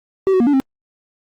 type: tone with pitch steps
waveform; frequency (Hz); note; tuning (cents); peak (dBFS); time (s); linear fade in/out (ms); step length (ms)
triangle; 384.2 / 373 / 236.8 / 289.2 / 266.6; G4 / F#4 / A#3 / D4 / C4; -35 / +14 / +27 / -27 / +33; -9; 0.27-0.6; 0; 66
effects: Opus 32 kbps